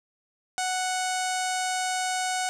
sawtooth tone with low-pass filter, 740 Hz, F#5, in tune, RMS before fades -28 dBFS, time 0.58-2.49 s, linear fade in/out 0 ms, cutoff 8000 Hz, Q 3, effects none

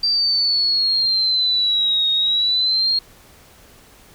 sine exponential two-way sweep, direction down then up, 4699 to 3729 to 4266 Hz, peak -15 dBFS, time 0.03-2.99 s, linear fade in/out 5 ms, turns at 2.11 s, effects pink hiss -48 dBFS RMS until 4.14 s

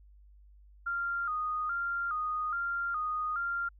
sine tone with vibrato, 1312 Hz, E6, 9 cents flat, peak -30 dBFS, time 0.86-3.69 s, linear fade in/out 10 ms, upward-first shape square, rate 1.2 Hz, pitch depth 100 cents each way, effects added 50 Hz sine -54 dBFS peak until 3.79 s

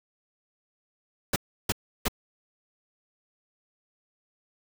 pink noise bursts, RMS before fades -25 dBFS, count 3, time 1.33-2.083 s, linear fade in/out 5 ms, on 31 ms, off 330 ms, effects none

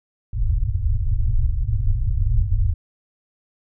pink low-pass noise, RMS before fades -19 dBFS, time 0.33-2.74 s, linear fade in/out 5 ms, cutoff 120 Hz, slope 96 dB/octave, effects none

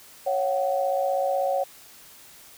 sine tone cluster, 552 / 697 / 753 Hz, C#5 / F5 / F#5, -7 / -4 / +30 cents, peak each -24 / -31 / -26 dBFS, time 0.26-1.64 s, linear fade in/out 10 ms, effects white hiss -49 dBFS RMS until 2.57 s

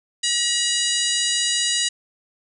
harmonic tone with a mistuned harmonic, 965 Hz, B5, 40 cents flat, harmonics 2 / 3 / 4 / 5 / 6 / 7 / 8 / 9 / 10, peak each -29 / -25 / -25 / -27 / -34 / -26 / -30 / -30 / -36 dBFS, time 0.23-1.89 s, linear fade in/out 10 ms, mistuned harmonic 2, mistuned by -17 cents, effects none

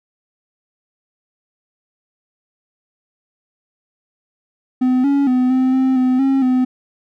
triangle tone with pitch steps, 254.3 / 280.6 / 252.8 / 258.6 / 261.8 / 255.2 / 269.7 / 254.6 Hz, C4 / C#4 / B3 / C4 / C4 / C4 / C#4 / C4, -49 / +21 / +41 / -20 / +1 / -43 / -47 / -47 cents, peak -10 dBFS, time 4.81-6.65 s, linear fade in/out 10 ms, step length 230 ms, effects none

